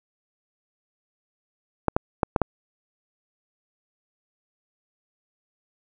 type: clicks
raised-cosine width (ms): 1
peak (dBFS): -5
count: 5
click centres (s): 1.883 / 1.965 / 2.232 / 2.362 / 2.417
effects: none